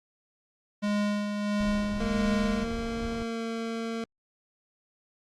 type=tone with tremolo; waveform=square; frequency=206.6 Hz; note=G#3; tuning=9 cents flat; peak=-25 dBFS; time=0.82-2.65 s; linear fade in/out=20 ms; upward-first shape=sine; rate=1.5 Hz; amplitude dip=45%
type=noise; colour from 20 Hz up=brown; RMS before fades=-37 dBFS; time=1.6-3.23 s; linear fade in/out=2 ms
type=tone with pitch glide; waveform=25% pulse; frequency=230 to 227.8 Hz; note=A#3 to A#3; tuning=-23 to -40 cents; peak=-27 dBFS; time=2-4.04 s; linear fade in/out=2 ms; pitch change=-17 cents; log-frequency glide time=3.16-3.44 s
effects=low-pass 6000 Hz 12 dB/octave + Opus 48 kbps